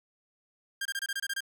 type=tone bursts; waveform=sawtooth; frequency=1601 Hz; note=G6; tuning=36 cents sharp; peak=-27 dBFS; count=9; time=0.81-1.406 s; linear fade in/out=5 ms; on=44 ms; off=25 ms; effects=none